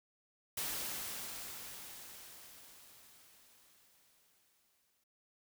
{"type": "noise with exponential decay", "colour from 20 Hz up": "white", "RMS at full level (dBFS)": -38, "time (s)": [0.57, 5.04], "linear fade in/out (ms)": 5, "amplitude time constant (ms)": 970, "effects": []}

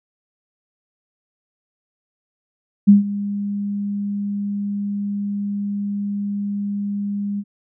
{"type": "tone with ADSR envelope", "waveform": "sine", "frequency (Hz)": 202.6, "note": "G#3", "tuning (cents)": -43, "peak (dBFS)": -4, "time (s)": [2.87, 7.44], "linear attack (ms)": 20, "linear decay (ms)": 140, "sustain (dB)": -17, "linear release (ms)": 50, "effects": []}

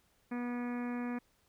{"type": "harmonic tone", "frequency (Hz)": 243, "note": "B3", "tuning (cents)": -28, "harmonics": [1, 2, 3, 4, 5, 6, 7, 8, 9, 10], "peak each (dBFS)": [-35, -46, -49, -50, -51, -56, -51, -57, -54, -57], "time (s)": [0.31, 1.19], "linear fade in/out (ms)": 10, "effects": ["pink hiss -72 dBFS RMS until 1.48 s"]}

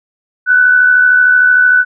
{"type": "tone with amplitude modulation", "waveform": "sine", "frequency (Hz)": 1493, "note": "F#6", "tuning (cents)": 15, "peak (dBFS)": -3, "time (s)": [0.46, 1.85], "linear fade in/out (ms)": 50, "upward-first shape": "sine", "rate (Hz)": 73.2, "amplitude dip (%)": 45, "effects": []}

